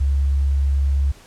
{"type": "tone", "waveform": "sine", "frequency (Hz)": 69.3, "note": "C#2", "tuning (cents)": 0, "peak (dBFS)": -15, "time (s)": [0, 1.12], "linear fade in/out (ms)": 10, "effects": ["pink hiss -47 dBFS RMS until 1.26 s", "low-pass 10000 Hz 12 dB/octave"]}